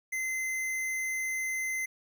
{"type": "tone", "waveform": "square", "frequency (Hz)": 2062, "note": "C7", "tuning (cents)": -26, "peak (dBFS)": -31, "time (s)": [0.12, 1.86], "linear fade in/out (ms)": 10, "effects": []}